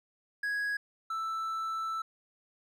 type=tone pair in turn; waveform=triangle; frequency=1661.2 / 1322.7 Hz; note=G#6 / E6; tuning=0 / +5 cents; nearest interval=major third; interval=395 cents; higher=first; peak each=-28 / -30 dBFS; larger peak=first; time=0.43-0.77 / 1.1-2.02 s; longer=second; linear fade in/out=5 ms; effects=none